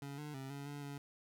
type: tone with pitch steps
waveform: 25% pulse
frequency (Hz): 140.5 / 149.3 / 134.2 / 141 / 144.2 / 141.7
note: C#3 / D3 / C3 / C#3 / D3 / C#3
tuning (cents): +24 / +29 / +44 / +30 / -31 / +38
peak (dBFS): -40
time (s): 0.02-0.98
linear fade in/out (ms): 2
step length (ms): 160
effects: none